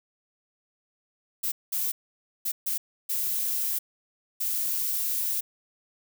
violet noise bursts at uneven times, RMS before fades -28 dBFS, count 6, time 1.43-1.52 / 1.72-1.92 / 2.45-2.52 / 2.66-2.78 / 3.09-3.79 / 4.4-5.41 s, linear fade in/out 10 ms, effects none

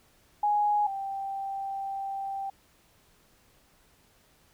sine tone pair in turn, 830.6 / 784 Hz, G#5 / G5, 0 / 0 cents, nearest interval minor second, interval 100 cents, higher first, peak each -22 / -31 dBFS, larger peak first, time 0.43-0.87 / 0.87-2.5 s, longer second, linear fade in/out 5 ms, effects pink hiss -63 dBFS RMS until 4.53 s

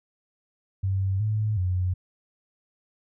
sine tone with pitch steps, 96.3 / 107.2 / 91.2 Hz, G2 / A2 / F#2, -30 / -45 / -24 cents, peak -22 dBFS, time 0.83-1.94 s, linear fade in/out 10 ms, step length 370 ms, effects none

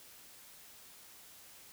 silence, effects white hiss -56 dBFS RMS until 1.72 s

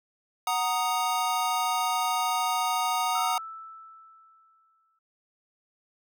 square chord, D# minor, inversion first, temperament equal, 740 / 932.3 / 1244.5 Hz, F#5 / A#5 / D#6, 0 / 0 / 0 cents, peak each -30 dBFS, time 0.47-3.38 s, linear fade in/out 2 ms
sine tone with exponential decay, 1318.5 Hz, E6, in tune, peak -30 dBFS, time 3.15-4.99 s, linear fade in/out 5 ms, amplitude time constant 400 ms
effects none

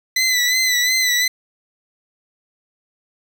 20% pulse tone with vibrato, 2005 Hz, B6, 26 cents sharp, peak -10 dBFS, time 0.16-1.28 s, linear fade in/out 5 ms, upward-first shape sine, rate 2.8 Hz, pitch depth 49 cents each way, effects none

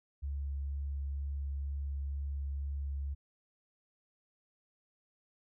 sine tone with vibrato, 70 Hz, C#2, 18 cents sharp, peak -34 dBFS, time 0.22-3.15 s, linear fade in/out 20 ms, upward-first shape sine, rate 2.1 Hz, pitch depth 9 cents each way, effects none

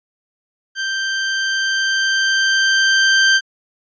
sawtooth tone with level ramp, 1568 Hz, G6, in tune, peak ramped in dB -16 to -6 dBFS, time 0.75-3.41 s, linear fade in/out 50 ms, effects resampled to 16000 Hz

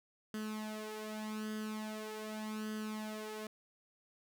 sawtooth tone with flanger, 215.4 Hz, A3, 37 cents flat, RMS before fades -42 dBFS, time 0.34-3.47 s, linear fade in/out 2 ms, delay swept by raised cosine 0.63 to 4.03 ms, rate 0.42 Hz, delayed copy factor +0.7, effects none

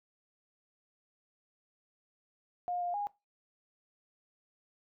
sine tone with pitch steps, 711 / 704 / 819 Hz, F5 / F5 / G#5, +31 / +14 / -24 cents, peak -32 dBFS, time 2.68-3.07 s, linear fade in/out 0 ms, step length 130 ms, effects noise-tail reverb RT60 0.2 s tail -19 dB re dry

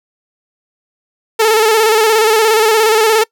sawtooth tone with vibrato, 439.4 Hz, A4, 2 cents flat, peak -4 dBFS, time 1.39-3.24 s, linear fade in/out 10 ms, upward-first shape square, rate 17 Hz, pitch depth 46 cents each way, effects noise-tail reverb RT60 0.1 s tail -24 dB re dry

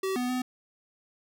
square tone with pitch steps, 382.7 / 248 / 252.5 Hz, G4 / B3 / B3, -42 / +7 / +39 cents, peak -28 dBFS, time 0.03-0.42 s, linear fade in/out 5 ms, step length 130 ms, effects none

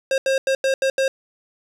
square tone bursts at uneven times, 535 Hz, C5, 38 cents sharp, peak -17 dBFS, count 6, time 0.11-0.18 / 0.26-0.38 / 0.47-0.55 / 0.64-0.74 / 0.82-0.9 / 0.98-1.08 s, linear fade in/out 2 ms, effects low-pass 8000 Hz 12 dB/octave + 8-bit

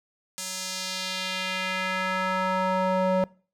square tone with band-pass filter sweep, 186.7 Hz, F#3, 16 cents sharp, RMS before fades -27 dBFS, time 0.38-3.24 s, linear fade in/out 0 ms, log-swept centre 7600 to 580 Hz, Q 1.4, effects noise-tail reverb RT60 0.4 s tail -23 dB re dry

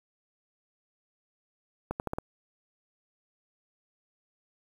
accelerating click train, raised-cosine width 1 ms, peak -17 dBFS, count 5, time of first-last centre 1.91-2.185 s, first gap 89 ms, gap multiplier 0.83, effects 8-bit

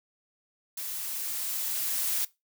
blue noise with level ramp, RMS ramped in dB -36 to -28 dBFS, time 0.77-2.25 s, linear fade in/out 5 ms, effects noise-tail reverb RT60 0.2 s tail -19 dB re dry

